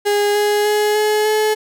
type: tone with pitch steps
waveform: 35% pulse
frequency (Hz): 410.8 / 415.3 / 419.9 / 424.6 / 429.2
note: G#4 / G#4 / G#4 / G#4 / A4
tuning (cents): -19 / 0 / +19 / +38 / -43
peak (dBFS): -12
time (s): 0.05-1.55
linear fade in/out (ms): 20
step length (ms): 300
effects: none